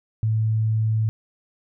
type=tone; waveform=sine; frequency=110 Hz; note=A2; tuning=in tune; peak=-18 dBFS; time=0.23-1.09 s; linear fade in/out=0 ms; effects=none